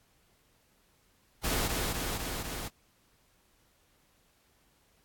pink noise with echo, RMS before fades -30 dBFS, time 1.43-1.69 s, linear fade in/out 20 ms, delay 250 ms, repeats 4, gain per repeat -2 dB, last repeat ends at 2.69 s, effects pink hiss -68 dBFS RMS until 5.04 s + AAC 64 kbps

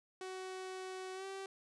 sawtooth tone with pitch glide, 374.4 to 387.4 Hz, F#4 to G4, +20 to -20 cents, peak -39 dBFS, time 0.21-1.46 s, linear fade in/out 2 ms, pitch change +60 cents, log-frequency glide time 1.14-1.25 s, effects resampled to 22050 Hz

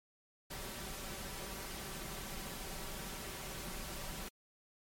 pink noise with comb filter, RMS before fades -44 dBFS, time 0.5-4.29 s, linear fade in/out 10 ms, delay 5.2 ms, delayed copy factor +0.5, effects MP3 64 kbps

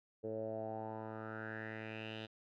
10% pulse tone with low-pass filter sweep, 110 Hz, A2, in tune, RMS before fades -44 dBFS, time 0.23-2.27 s, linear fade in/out 20 ms, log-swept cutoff 470 to 3400 Hz, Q 5.3, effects none

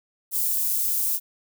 white high-pass noise, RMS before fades -24 dBFS, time 0.31-1.2 s, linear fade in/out 50 ms, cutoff 11000 Hz, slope 12 dB/octave, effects none

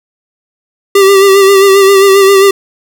square tone with vibrato, 392 Hz, G4, in tune, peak -3 dBFS, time 0.95-2.51 s, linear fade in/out 5 ms, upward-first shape sine, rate 7.5 Hz, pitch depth 38 cents each way, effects none

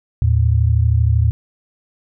sine tone pair together, 79.1 / 111.86 Hz, D#2 / A2, +29 / +29 cents, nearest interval tritone, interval 600 cents, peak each -14 dBFS, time 0.22-1.31 s, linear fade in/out 0 ms, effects none

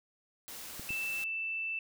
white noise, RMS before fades -45 dBFS, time 0.48-1.24 s, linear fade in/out 0 ms
clicks, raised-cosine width 3 ms, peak -32 dBFS, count 2, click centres 0.796 / 0.906 s
sine tone, 2653 Hz, E7, 10 cents sharp, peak -33 dBFS, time 0.89-1.79 s, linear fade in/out 2 ms
effects none

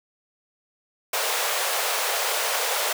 pink high-pass noise, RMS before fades -25 dBFS, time 1.13-2.93 s, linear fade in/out 5 ms, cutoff 460 Hz, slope 48 dB/octave, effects none

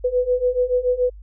sine beating tone pair, 493.9 / 500.9 Hz, B4 / B4, 0 / +24 cents, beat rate 7 Hz, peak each -21 / -19 dBFS, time 0.04-1.1 s, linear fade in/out 10 ms, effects added 50 Hz sine -37 dBFS peak until 1.22 s

